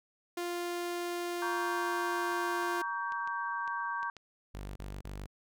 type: tone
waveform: sawtooth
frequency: 349.2 Hz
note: F4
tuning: in tune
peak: -30 dBFS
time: 0.37-2.82 s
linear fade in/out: 5 ms
type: chord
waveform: sine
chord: G diminished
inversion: first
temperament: just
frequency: 940.8 / 1128.9 / 1568 Hz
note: Bb5 / Db6 / G6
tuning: +16 / +31 / 0 cents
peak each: -37 dBFS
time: 1.42-4.1 s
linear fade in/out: 2 ms
type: clicks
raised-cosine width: 0.2 ms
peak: -32 dBFS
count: 7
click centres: 2.322 / 2.629 / 3.122 / 3.275 / 3.677 / 4.03 / 4.167 s
type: tone bursts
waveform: sawtooth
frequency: 49.27 Hz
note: G1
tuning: 10 cents sharp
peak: -36 dBFS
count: 3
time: 4.54-5.264 s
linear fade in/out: 10 ms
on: 220 ms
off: 32 ms
effects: none